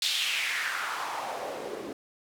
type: noise with band-pass filter sweep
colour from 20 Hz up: white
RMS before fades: -32 dBFS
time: 0.02-1.93 s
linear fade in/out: 2 ms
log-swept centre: 3900 to 320 Hz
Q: 2.8
effects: none